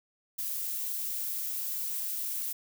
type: noise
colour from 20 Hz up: violet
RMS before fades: -34 dBFS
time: 0.38-2.53 s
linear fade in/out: 10 ms
effects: none